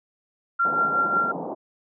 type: tone with tremolo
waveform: sine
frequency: 1378 Hz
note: F6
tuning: 24 cents flat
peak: -17 dBFS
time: 0.59-1.32 s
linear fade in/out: 10 ms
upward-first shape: triangle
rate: 5.5 Hz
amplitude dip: 55%
type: band-pass noise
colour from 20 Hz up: white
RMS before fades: -32 dBFS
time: 0.64-1.55 s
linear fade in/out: 20 ms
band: 150 to 910 Hz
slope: 48 dB/octave
effects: none